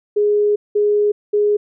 sine tone bursts at uneven times, 415.3 Hz, G#4, in tune, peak -12 dBFS, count 3, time 0.16-0.56 / 0.75-1.12 / 1.33-1.57 s, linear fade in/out 10 ms, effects none

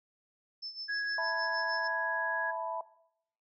sine tone with tremolo, 5274 Hz, E8, in tune, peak -37 dBFS, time 0.62-1.88 s, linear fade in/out 10 ms, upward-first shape sine, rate 6.5 Hz, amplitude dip 75%
sine tone, 1661.2 Hz, G#6, in tune, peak -31 dBFS, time 0.88-2.52 s, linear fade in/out 20 ms
sine chord, E suspended fourth, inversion none, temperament equal, 659.3 / 880 / 987.8 Hz, E5 / A5 / B5, 0 / 0 / 0 cents, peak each -36 / -39 / -37 dBFS, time 1.18-2.81 s, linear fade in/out 2 ms
effects noise-tail reverb RT60 0.7 s tail -18 dB re dry

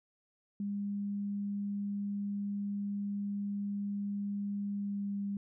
sine tone with pitch glide, 202.2 to 200.5 Hz, G#3 to G3, -46 to +39 cents, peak -33 dBFS, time 0.6-5.37 s, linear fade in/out 2 ms, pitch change -15 cents, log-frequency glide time 4.7-5.2 s, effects none

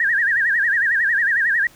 sine tone with vibrato, 1740 Hz, A6, 20 cents flat, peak -15 dBFS, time 0-1.67 s, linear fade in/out 2 ms, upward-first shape sine, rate 11 Hz, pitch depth 170 cents each way, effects pink hiss -49 dBFS RMS until 1.75 s

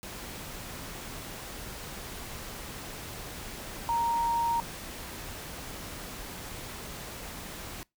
sine tone in noise, 932.3 Hz, A#5, in tune, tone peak -25 dBFS, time 3.89-4.6 s, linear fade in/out 0 ms, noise pink, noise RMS -41 dBFS, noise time 0.03-7.83 s, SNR +13 dB, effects noise-tail reverb RT60 0.2 s tail -24 dB re dry

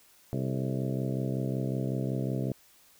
harmonic tone with a mistuned harmonic, 65.41 Hz, C2, in tune, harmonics 2 / 3 / 4 / 5 / 6 / 7 / 8 / 9 / 10, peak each -31 / -35 / -37 / -39 / -41 / -42 / -43 / -44 / -45 dBFS, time 0.33-2.52 s, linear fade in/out 0 ms, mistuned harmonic 7, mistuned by -78 cents, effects white hiss -60 dBFS RMS until 2.99 s

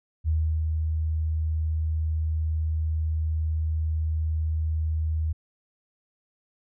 sine tone with ADSR envelope, 78.9 Hz, D#2, 25 cents sharp, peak -20 dBFS, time 0.24-5.33 s, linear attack 42 ms, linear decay 340 ms, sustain -3 dB, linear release 12 ms, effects none

